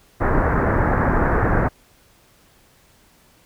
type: low-pass noise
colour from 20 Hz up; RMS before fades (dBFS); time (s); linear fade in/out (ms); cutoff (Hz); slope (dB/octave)
pink; -18; 0.2-1.69; 20; 1800; 48
effects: pink hiss -55 dBFS RMS until 3.45 s